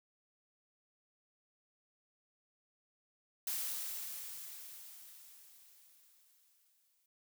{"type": "noise with exponential decay", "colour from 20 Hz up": "blue", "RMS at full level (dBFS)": -37, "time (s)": [3.47, 7.06], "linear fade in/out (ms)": 2, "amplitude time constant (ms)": 780, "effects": []}